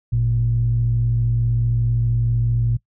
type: tone pair together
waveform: sine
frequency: 51.73 / 116.4 Hz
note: G#1 / A#2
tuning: -6 / -2 cents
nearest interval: octave + major second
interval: 1404 cents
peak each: -23 / -16 dBFS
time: 0.12-2.77 s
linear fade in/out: 10 ms
effects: noise-tail reverb RT60 0.1 s tail -21 dB re dry + tanh soft clip ceiling -9 dBFS